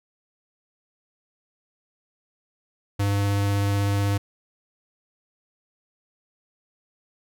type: tone with vibrato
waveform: square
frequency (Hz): 100.5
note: G2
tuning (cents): +44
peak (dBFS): -21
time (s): 2.99-4.18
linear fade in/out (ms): 10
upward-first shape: triangle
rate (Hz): 16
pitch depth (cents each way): 9
effects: none